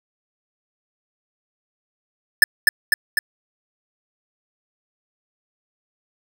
square tone with echo, 1746 Hz, A6, 14 cents flat, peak -7 dBFS, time 2.42-2.44 s, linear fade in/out 2 ms, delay 250 ms, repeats 3, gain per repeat -3 dB, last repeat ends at 3.19 s, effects 8-bit

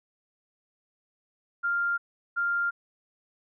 sine tone pair in turn, 1396.9 / 1396.9 Hz, F6 / F6, 0 / 0 cents, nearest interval unison, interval 0 cents, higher neither, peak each -24 dBFS, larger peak neither, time 1.63-1.98 / 2.36-2.71 s, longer neither, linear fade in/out 20 ms, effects none

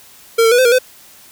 square tone with pitch steps, 458.1 / 450.6 / 487.2 / 515 / 473 / 509 Hz, A#4 / A4 / B4 / C5 / A#4 / C5, -30 / +41 / -24 / -28 / +25 / -48 cents, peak -9 dBFS, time 0.38-0.788 s, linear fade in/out 10 ms, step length 68 ms, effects white hiss -43 dBFS RMS until 1.31 s

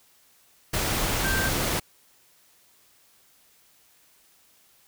sine tone in noise, 1567 Hz, G6, 1 cent flat, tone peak -26 dBFS, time 1.24-1.49 s, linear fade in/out 10 ms, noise pink, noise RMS -26 dBFS, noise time 0.73-1.8 s, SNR -3 dB, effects white hiss -60 dBFS RMS until 4.87 s

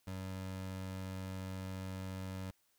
25% pulse tone, 94.3 Hz, F#2, 33 cents sharp, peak -37 dBFS, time 0.07-2.51 s, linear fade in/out 5 ms, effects white hiss -75 dBFS RMS until 2.78 s

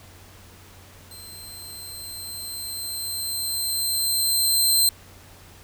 15% pulse tone with level ramp, 4124 Hz, C8, 26 cents flat, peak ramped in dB -34 to -9 dBFS, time 1.11-4.89 s, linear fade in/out 2 ms, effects added 91 Hz sine -49 dBFS peak until 5.63 s + pink hiss -49 dBFS RMS until 5.63 s

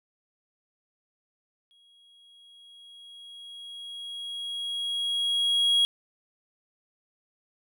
triangle tone with exponential growth, 3300 Hz, G#7, 12 cents flat, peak -17 dBFS, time 1.71-5.85 s, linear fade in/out 0 ms, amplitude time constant 900 ms, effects none

